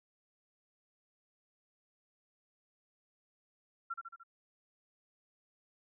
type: tone with echo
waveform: sine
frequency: 1364 Hz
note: F6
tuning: 41 cents flat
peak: -35 dBFS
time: 3.9-3.94 s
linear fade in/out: 10 ms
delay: 74 ms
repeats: 4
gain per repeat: -4 dB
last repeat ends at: 4.236 s
effects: none